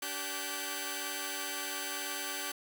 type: tone cluster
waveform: 5% pulse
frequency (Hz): 289.2 / 387.5 / 1509 / 1571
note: D4 / G4 / F#6 / G6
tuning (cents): -27 / -20 / +34 / +3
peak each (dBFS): -30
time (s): 0.02-2.52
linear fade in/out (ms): 5
effects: none